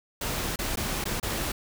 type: noise with dropouts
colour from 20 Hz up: pink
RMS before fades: -30 dBFS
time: 0.21-1.52 s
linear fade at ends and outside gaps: 5 ms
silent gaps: 0.56-0.589 / 0.758-0.771 / 1.041-1.054 / 1.2-1.228 s
effects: none